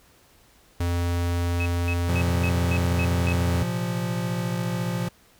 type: tone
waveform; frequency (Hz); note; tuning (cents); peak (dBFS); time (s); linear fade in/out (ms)
square; 86.7; F2; -12; -23; 0.8-3.63; 5
type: tone bursts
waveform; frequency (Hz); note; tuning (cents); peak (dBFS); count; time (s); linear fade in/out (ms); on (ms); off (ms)
sine; 2570; E7; -45; -28; 7; 1.6-3.326; 2; 58; 220
type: chord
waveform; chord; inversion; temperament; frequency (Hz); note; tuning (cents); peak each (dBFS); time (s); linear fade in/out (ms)
square; Bb suspended second; none; equal; 116.54 / 130.81 / 174.61; Bb2 / C3 / F3; 0 / 0 / 0; -30 / -34 / -28; 2.08-5.09; 10
effects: pink hiss -57 dBFS RMS until 5.39 s